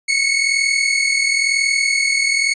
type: tone pair together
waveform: sawtooth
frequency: 2181 / 2222 Hz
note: C#7 / C#7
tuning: -29 / +4 cents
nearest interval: unison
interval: 33 cents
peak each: -14 dBFS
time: 0.08-2.54 s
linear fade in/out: 10 ms
effects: resampled to 22050 Hz